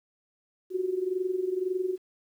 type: tone with amplitude modulation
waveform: sine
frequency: 370 Hz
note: F#4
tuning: in tune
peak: -23 dBFS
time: 0.7-1.98 s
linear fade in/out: 50 ms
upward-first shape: sine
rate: 21.9 Hz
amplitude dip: 75%
effects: 10-bit